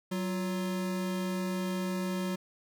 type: tone pair together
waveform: square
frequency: 186.94 / 352.9 Hz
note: F#3 / F4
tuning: +18 / +18 cents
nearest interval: major seventh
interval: 1100 cents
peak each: -32 / -39 dBFS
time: 0.11-2.36 s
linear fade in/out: 10 ms
effects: none